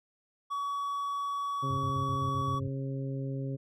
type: tone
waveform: triangle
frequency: 1131 Hz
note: C#6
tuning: 34 cents sharp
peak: -29 dBFS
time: 0.5-2.6 s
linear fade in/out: 20 ms
type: harmonic tone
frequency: 135.4 Hz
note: C#3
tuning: 40 cents flat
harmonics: 1 / 2 / 3 / 4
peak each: -33 / -39 / -43 / -45 dBFS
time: 1.62-3.57 s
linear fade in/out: 20 ms
type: tone bursts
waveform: sine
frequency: 100.4 Hz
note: G2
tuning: 42 cents sharp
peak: -34 dBFS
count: 8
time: 1.7-2.681 s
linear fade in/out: 5 ms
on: 78 ms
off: 51 ms
effects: none